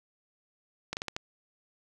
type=slowing click train; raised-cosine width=0.2 ms; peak=-16 dBFS; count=5; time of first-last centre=0.93-1.165 s; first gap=39 ms; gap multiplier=1.28; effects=none